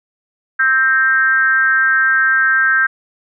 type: tone with frequency modulation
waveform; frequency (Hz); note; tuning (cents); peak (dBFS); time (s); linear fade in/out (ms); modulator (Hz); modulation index
sine; 1576; G6; +9; -10; 0.59-2.87; 10; 265; 0.68
effects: none